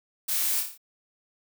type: noise with echo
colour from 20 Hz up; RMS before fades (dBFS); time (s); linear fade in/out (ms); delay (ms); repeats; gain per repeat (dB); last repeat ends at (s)
blue; -28; 0.28-0.61; 10; 28; 6; -4; 0.778
effects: none